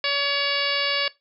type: harmonic tone with a mistuned harmonic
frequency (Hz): 566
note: C#5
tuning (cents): +36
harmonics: 1 / 2 / 3 / 4 / 5 / 6 / 7 / 8 / 9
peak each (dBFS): -30 / -31 / -29 / -28 / -29 / -32 / -32 / -29 / -33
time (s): 0.04-1.08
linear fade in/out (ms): 2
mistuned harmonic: 7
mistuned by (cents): -33
effects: noise-tail reverb RT60 0.2 s tail -19 dB re dry